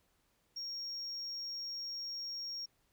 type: tone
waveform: sine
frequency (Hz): 5570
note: F8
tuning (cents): -5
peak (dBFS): -37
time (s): 0.56-2.66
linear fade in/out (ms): 10
effects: tanh soft clip ceiling -37 dBFS + pink hiss -75 dBFS RMS until 2.92 s

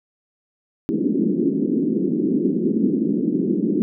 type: band-pass noise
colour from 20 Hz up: pink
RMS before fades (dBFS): -20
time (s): 0.89-3.82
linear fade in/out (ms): 0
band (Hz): 190 to 380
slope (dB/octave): 48
effects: none

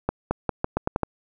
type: accelerating click train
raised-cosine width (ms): 1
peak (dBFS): -8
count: 8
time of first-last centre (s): 0.09-1.033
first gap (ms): 220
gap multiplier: 0.83
effects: none

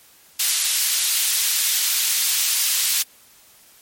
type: high-pass noise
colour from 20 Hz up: pink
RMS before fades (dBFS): -20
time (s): 0.39-3.03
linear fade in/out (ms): 10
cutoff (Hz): 3600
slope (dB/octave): 12
effects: white hiss -51 dBFS RMS until 3.81 s + MP3 64 kbps

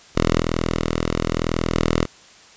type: tone with level steps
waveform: 5% pulse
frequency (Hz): 41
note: E1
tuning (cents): -9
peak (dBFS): -5 / -9 / -6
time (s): 0.15-2.06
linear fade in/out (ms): 20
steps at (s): 0.4 / 1.74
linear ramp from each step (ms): 5
effects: white hiss -47 dBFS RMS until 2.56 s + resampled to 16000 Hz

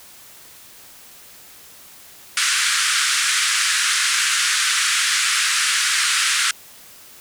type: band-pass noise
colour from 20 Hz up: pink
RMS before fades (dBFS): -19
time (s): 2.37-6.51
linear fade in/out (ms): 2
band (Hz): 1300 to 10000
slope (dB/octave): 48
effects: white hiss -44 dBFS RMS until 7.2 s

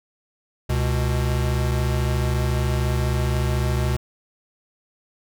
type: tone pair together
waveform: square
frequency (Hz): 69.3 / 123.47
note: C#2 / B2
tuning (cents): 0 / 0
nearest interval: minor seventh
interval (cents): 1000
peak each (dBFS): -23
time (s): 0.69-3.97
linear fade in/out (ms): 10
effects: none

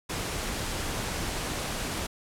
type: noise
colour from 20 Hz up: pink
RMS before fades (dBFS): -32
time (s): 0.09-2.07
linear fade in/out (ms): 10
effects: low-pass 11000 Hz 12 dB/octave

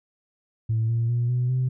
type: tone with pitch steps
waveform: sine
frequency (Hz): 112 / 115.82 / 119.76 / 123.84 / 128.06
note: A2 / A#2 / A#2 / B2 / C3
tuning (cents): +31 / -11 / +47 / +5 / -37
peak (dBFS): -19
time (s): 0.69-1.69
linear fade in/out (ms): 10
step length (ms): 200
effects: tanh soft clip ceiling -17 dBFS

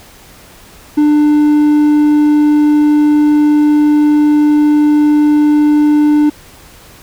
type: tone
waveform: triangle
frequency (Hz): 297.9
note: D4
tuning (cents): +25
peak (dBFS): -4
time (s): 0.97-6.3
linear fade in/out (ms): 10
effects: pink hiss -39 dBFS RMS until 7.02 s

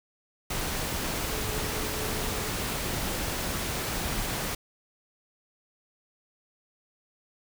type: tone in noise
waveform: sine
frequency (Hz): 430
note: A4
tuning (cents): -40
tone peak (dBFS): -39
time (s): 1.32-2.5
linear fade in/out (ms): 5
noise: pink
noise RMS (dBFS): -31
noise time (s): 0.5-4.55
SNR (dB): -11
effects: none

